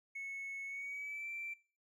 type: tone with pitch glide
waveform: triangle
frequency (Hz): 2200 to 2344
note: C#7 to D7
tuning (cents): -14 to -4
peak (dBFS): -38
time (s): 0.15-1.54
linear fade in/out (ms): 10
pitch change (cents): +110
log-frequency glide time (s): 0.66-1.29
effects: noise-tail reverb RT60 0.5 s tail -24 dB re dry + tanh soft clip ceiling -37 dBFS